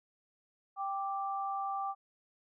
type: tone pair together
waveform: sine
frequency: 786.2 / 1174.7 Hz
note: G5 / D6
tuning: +5 / 0 cents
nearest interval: perfect fifth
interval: 695 cents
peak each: -35 / -37 dBFS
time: 0.76-1.95 s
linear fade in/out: 50 ms
effects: none